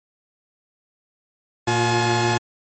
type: tone cluster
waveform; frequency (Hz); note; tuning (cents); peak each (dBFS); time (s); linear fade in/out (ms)
sawtooth; 116.1 / 355.1 / 852; A#2 / F4 / G#5; -7 / +29 / +44; -18; 1.67-2.38; 10
effects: MP3 32 kbps